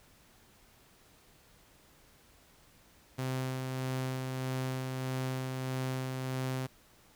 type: tone with tremolo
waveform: sawtooth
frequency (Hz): 130.1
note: C3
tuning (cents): -9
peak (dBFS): -28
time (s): 3.18-6.67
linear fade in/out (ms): 10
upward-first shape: sine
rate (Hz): 1.6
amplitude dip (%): 30
effects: pink hiss -62 dBFS RMS until 7.15 s